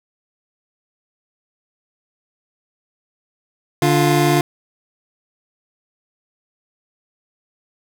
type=tone pair together; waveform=25% pulse; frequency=146.1 / 350 Hz; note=D3 / F4; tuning=-9 / +4 cents; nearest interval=octave + minor third; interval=1513 cents; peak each=-12 dBFS; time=3.82-4.41 s; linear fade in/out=2 ms; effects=none